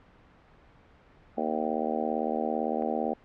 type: harmonic tone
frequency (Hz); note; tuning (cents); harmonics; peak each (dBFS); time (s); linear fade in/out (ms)
77.78; D#2; 0; 3 / 4 / 5 / 6 / 7 / 8 / 9 / 10; -33 / -36 / -37 / -35 / -35 / -36 / -36 / -34; 1.37-3.14; 10
type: click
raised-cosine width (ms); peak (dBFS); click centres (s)
0.5; -31; 2.823
effects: pink hiss -57 dBFS RMS until 3.24 s + low-pass 2000 Hz 12 dB/octave